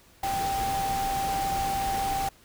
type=tone in noise; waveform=sine; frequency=784 Hz; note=G5; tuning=in tune; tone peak=-26 dBFS; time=0.23-2.29 s; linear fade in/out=5 ms; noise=pink; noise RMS=-34 dBFS; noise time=0.23-2.29 s; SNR=+5 dB; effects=pink hiss -57 dBFS RMS until 2.44 s